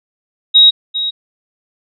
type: tone with echo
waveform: sine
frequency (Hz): 3800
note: A#7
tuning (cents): +33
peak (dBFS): -3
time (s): 0.54-0.71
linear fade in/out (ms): 20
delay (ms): 400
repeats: 1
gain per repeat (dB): -12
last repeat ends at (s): 1.11
effects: none